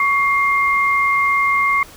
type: tone pair together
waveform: sine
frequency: 1120.6 / 2117 Hz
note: C#6 / C7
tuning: +18 / +20 cents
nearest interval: major seventh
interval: 1102 cents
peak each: -16 / -16 dBFS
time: 0-1.83 s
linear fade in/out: 2 ms
effects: pink hiss -41 dBFS RMS until 1.96 s